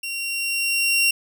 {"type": "tone with level ramp", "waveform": "sawtooth", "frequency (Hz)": 2750, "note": "F7", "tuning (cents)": -27, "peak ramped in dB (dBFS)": [-24, -12], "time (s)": [0.03, 1.11], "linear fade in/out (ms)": 5, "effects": []}